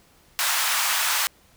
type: high-pass noise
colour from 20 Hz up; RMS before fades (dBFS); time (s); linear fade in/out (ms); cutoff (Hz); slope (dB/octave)
pink; -23; 0.39-1.27; 0; 930; 24
effects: pink hiss -57 dBFS RMS until 1.56 s